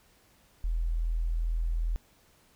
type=tone; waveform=sine; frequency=41.21 Hz; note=E1; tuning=in tune; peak=-26 dBFS; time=0.64-1.96 s; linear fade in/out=0 ms; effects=pink hiss -63 dBFS RMS until 2.55 s